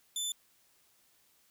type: tone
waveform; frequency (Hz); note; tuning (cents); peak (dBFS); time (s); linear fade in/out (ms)
20% pulse; 3520; A7; 0; -27; 0.16-0.32; 2
effects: white hiss -68 dBFS RMS until 1.5 s